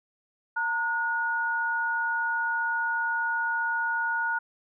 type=tone pair together; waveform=sine; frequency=914 / 1449 Hz; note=A#5 / F#6; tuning=-34 / -37 cents; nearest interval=minor sixth; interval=797 cents; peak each=-30 / -26 dBFS; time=0.56-4.39 s; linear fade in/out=10 ms; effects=none